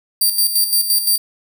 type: tone with tremolo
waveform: 5% pulse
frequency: 4699 Hz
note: D8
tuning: in tune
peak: -5 dBFS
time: 0.21-1.18 s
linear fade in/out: 5 ms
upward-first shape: square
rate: 5.8 Hz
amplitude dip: 60%
effects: none